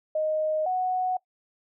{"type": "tone pair in turn", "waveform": "sine", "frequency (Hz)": [621, 738.5], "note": ["D#5", "F#5"], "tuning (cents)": [-3, -3], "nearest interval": "minor third", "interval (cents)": 300, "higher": "second", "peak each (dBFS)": -23, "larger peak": "neither", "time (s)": [[0.15, 0.66], [0.66, 1.17]], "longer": "neither", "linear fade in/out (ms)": 5, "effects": ["noise-tail reverb RT60 0.1 s tail -21 dB re dry"]}